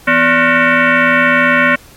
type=tone with frequency modulation; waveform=sine; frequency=164.81 Hz; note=E3; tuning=in tune; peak=-7 dBFS; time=0.07-1.76 s; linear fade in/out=10 ms; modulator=414 Hz; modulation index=5.2; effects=pink hiss -41 dBFS RMS until 1.96 s + MP3 64 kbps